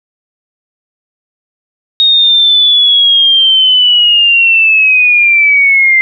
sine linear sweep, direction down, 3736 to 2079 Hz, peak -4 dBFS, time 2-6.01 s, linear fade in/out 0 ms, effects none

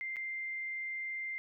sine tone with dropouts, 2093 Hz, C7, in tune, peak -36 dBFS, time 0.01-1.38 s, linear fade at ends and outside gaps 0 ms, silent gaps 0.16-0.167 s, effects none

